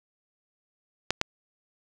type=clicks; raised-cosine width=0.2 ms; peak=-6 dBFS; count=2; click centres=1.106 / 1.214 s; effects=none